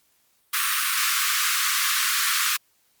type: high-pass noise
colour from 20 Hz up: pink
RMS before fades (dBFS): -23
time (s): 0.53-2.57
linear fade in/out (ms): 10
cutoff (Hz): 1100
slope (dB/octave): 96
effects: white hiss -65 dBFS RMS until 3 s + Opus 48 kbps